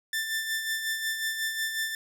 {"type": "tone with tremolo", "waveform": "sawtooth", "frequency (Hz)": 1775, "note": "A6", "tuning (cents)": 15, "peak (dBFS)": -23, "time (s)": [0.13, 1.95], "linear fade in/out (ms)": 2, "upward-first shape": "sine", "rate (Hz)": 5.5, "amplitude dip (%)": 50, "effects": []}